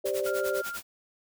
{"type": "chord", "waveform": "sine", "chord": "G suspended fourth", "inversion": "none", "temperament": "equal", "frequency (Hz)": [392, 523.3, 587.3], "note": ["G4", "C5", "D5"], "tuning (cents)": [0, 0, 0], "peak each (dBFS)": -31, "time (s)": [0.04, 0.62], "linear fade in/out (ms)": 10}
{"type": "noise with tremolo", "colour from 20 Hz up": "white", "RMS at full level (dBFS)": -37, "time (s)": [0.05, 0.83], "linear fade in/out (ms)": 10, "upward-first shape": "sine", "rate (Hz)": 10, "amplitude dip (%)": 90}
{"type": "tone", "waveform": "sine", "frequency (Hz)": 1396.9, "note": "F6", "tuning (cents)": 0, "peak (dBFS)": -34, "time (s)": [0.26, 0.77], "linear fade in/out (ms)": 5}
{"effects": []}